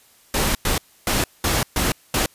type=noise bursts at uneven times; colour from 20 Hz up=pink; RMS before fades=-20 dBFS; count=6; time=0.34-0.55 / 0.65-0.78 / 1.07-1.24 / 1.44-1.63 / 1.76-1.92 / 2.14-2.26 s; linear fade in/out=2 ms; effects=white hiss -54 dBFS RMS until 2.34 s + resampled to 32000 Hz